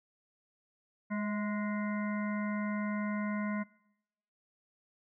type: harmonic tone with a mistuned harmonic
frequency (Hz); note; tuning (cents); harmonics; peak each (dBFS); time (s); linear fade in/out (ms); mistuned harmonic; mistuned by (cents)
207.7; G#3; 0; 1 / 3 / 5 / 7 / 9 / 10; -32 / -43 / -43 / -45 / -48 / -47; 1.1-3.64; 20; 3; +41
effects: noise-tail reverb RT60 0.9 s tail -24 dB re dry